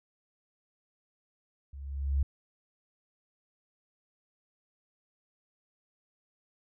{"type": "tone with level ramp", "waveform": "sine", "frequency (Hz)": 69.2, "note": "C#2", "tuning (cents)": -2, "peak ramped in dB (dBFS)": [-42, -22], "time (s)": [1.73, 2.23], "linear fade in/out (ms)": 5, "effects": []}